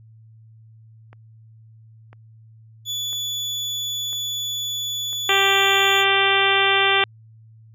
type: click train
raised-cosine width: 0.5 ms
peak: -30 dBFS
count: 5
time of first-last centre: 1.13-5.13 s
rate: 1 Hz
type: tone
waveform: 35% pulse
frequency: 3446 Hz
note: A7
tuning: 37 cents flat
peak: -22 dBFS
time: 2.85-6.05 s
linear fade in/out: 50 ms
type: harmonic tone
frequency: 392 Hz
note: G4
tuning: in tune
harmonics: 1 / 2 / 3 / 4 / 5 / 6 / 7 / 8 / 9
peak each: -24 / -24 / -24 / -24 / -24 / -24 / -24 / -24 / -24 dBFS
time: 5.29-7.04 s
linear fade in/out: 2 ms
effects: added 111 Hz sine -45 dBFS peak until 7.74 s + resampled to 32000 Hz